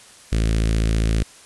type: tone with notch filter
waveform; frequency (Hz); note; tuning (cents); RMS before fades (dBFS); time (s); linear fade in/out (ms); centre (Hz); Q
sawtooth; 55; A1; 0; -19; 0.32-1.23; 5; 900; 0.63
effects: white hiss -46 dBFS RMS until 1.45 s + resampled to 24000 Hz